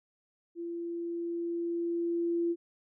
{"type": "tone with level ramp", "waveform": "sine", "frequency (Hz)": 340.6, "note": "F4", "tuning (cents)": -43, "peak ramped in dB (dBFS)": [-35, -26], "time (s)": [0.55, 2.56], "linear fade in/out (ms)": 50, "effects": []}